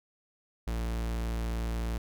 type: tone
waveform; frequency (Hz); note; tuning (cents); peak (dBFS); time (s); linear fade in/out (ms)
45% pulse; 56.9; A#1; -41; -30; 0.67-1.98; 5
effects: none